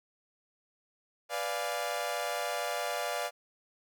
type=chord; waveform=sawtooth; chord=B diminished seventh; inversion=none; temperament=equal; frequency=493.9 / 587.3 / 698.5 / 830.6 Hz; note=B4 / D5 / F5 / Ab5; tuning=0 / 0 / 0 / 0 cents; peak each=-36 / -32 / -32 / -37 dBFS; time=1.29-3.31 s; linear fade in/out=50 ms; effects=none